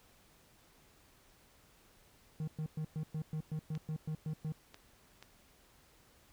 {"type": "tone bursts", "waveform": "triangle", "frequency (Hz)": 155.56, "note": "D#3", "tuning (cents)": 0, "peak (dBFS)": -33, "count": 12, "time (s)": [2.4, 4.522], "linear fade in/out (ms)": 2, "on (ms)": 76, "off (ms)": 110}
{"type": "clicks", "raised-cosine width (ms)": 0.2, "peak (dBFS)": -33, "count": 3, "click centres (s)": [3.752, 4.744, 5.226]}
{"effects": ["pink hiss -65 dBFS RMS until 6.32 s"]}